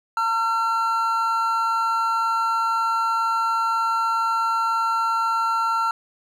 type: tone pair together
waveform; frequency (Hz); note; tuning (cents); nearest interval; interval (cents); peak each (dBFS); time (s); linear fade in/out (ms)
triangle; 908.4 / 1361; A#5 / F6; -45 / -45; perfect fifth; 700; -22 / -19; 0.17-5.91; 2
effects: none